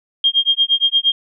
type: tone with tremolo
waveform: sine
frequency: 3219 Hz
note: G7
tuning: 45 cents sharp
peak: -9 dBFS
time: 0.24-1.12 s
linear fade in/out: 2 ms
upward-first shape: sine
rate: 8.6 Hz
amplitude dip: 100%
effects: none